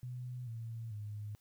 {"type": "tone with pitch steps", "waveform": "sine", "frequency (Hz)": [124.6, 114.26, 104.78], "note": ["B2", "A#2", "G#2"], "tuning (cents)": [16, -34, 16], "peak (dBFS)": -40, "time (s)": [0.03, 1.35], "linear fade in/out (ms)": 0, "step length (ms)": 440, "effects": ["white hiss -73 dBFS RMS until 1.4 s"]}